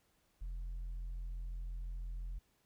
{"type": "tone with tanh clipping", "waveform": "sine", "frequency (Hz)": 42.92, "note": "F1", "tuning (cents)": -29, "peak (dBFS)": -40, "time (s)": [0.41, 2.39], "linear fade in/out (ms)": 10, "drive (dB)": 2, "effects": ["pink hiss -75 dBFS RMS until 2.65 s"]}